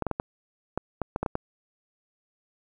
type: clicks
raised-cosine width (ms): 1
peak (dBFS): -13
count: 10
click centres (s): 0.023 / 0.067 / 0.113 / 0.199 / 0.776 / 1.017 / 1.161 / 1.23 / 1.262 / 1.354
effects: 9-bit